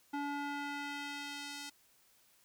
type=tone with band-pass filter sweep; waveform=square; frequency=286.4 Hz; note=D4; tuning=43 cents flat; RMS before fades=-41 dBFS; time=0.13-1.7 s; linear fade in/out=10 ms; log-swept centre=830 to 5500 Hz; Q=0.82; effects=white hiss -68 dBFS RMS until 2.44 s